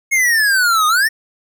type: exponential two-way sweep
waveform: square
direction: down then up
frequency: 2184 to 1218 to 1869 Hz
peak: -12 dBFS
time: 0.11-1.09 s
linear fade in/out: 20 ms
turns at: 0.87 s
effects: none